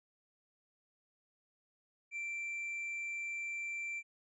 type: tone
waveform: triangle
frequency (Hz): 2349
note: D7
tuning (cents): 0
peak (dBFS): -36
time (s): 2.11-4.03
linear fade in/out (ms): 50
effects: resampled to 22050 Hz